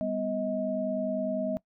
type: tone cluster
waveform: sine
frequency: 199 / 249 / 633 Hz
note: G3 / B3 / D#5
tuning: +26 / +14 / +30 cents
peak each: -34 / -33 / -30 dBFS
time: 0.01-1.57 s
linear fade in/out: 0 ms
effects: noise-tail reverb RT60 0.1 s tail -21 dB re dry